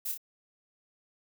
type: noise with echo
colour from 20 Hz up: violet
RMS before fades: -34 dBFS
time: 0.05-0.12 s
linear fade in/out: 10 ms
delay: 29 ms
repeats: 2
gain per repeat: -4 dB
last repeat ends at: 0.178 s
effects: none